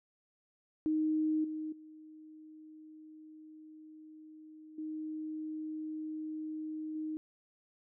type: tone with level steps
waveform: sine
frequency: 311.1 Hz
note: D#4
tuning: in tune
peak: -28 / -36 / -50 / -37 / -35 dBFS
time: 0.86-7.17 s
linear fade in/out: 0 ms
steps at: 1.44 / 1.72 / 4.78 / 6.95 s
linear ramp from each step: 5 ms
effects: none